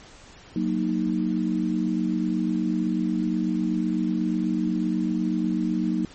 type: chord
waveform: sine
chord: D# minor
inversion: first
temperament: equal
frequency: 185 / 233.1 / 311.1 Hz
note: F#3 / A#3 / D#4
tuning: 0 / 0 / 0 cents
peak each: -26 dBFS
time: 0.56-6.05 s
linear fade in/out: 2 ms
effects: pink hiss -48 dBFS RMS until 6.14 s + MP3 32 kbps